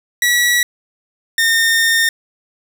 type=tone pair in turn; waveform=sawtooth; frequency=1936 / 1824.9 Hz; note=B6 / A#6; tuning=-35 / -37 cents; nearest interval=minor second; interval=102 cents; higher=first; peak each=-8 dBFS; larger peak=neither; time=0.22-0.63 / 1.38-2.09 s; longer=second; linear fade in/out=2 ms; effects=none